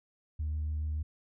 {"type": "tone with vibrato", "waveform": "sine", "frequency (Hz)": 76.5, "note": "D#2", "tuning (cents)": -29, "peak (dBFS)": -29, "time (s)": [0.39, 1.03], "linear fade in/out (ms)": 10, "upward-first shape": "sine", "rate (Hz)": 7.1, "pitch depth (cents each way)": 10, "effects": ["tanh soft clip ceiling -28 dBFS"]}